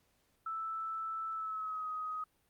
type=tone with pitch glide; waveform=sine; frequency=1318.5 to 1257.5 Hz; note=E6 to D#6; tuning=0 to +18 cents; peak=-36 dBFS; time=0.46-2.24 s; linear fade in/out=5 ms; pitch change=-82 cents; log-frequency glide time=1.33-1.88 s; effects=pink hiss -74 dBFS RMS until 2.49 s + Opus 48 kbps